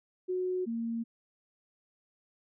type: tone pair in turn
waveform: sine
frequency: 366.9 / 230.3 Hz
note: F#4 / A#3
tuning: -15 / -21 cents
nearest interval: minor sixth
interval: 806 cents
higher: first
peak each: -29 / -31 dBFS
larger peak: first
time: 0.28-0.66 / 0.66-1.04 s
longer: neither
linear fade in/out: 20 ms
effects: none